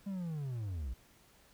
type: linear sweep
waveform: triangle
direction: down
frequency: 203 to 55 Hz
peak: -34 dBFS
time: 0.06-0.94 s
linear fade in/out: 10 ms
effects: pink hiss -64 dBFS RMS until 1.53 s